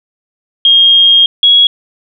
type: tone pair in turn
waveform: sine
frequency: 3239 / 3326 Hz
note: G#7 / G#7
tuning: -44 / +2 cents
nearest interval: unison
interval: 46 cents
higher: second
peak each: -3 dBFS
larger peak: neither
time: 0.65-1.26 / 1.43-1.67 s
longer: first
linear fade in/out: 2 ms
effects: none